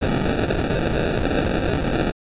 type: noise with sample-and-hold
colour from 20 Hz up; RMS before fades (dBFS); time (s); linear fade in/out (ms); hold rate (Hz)
white; -21; 0.01-2.12; 20; 1050
effects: resampled to 8000 Hz